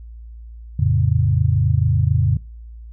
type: chord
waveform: sine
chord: F augmented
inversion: none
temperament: equal with one note detuned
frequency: 87.31 / 111.41 / 138.59 Hz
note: F2 / A2 / C#3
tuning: 0 / +22 / 0 cents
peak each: -18 dBFS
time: 0.79-2.37 s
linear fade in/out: 5 ms
effects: noise-tail reverb RT60 0.3 s tail -23 dB re dry + added 57 Hz sine -34 dBFS peak until 2.92 s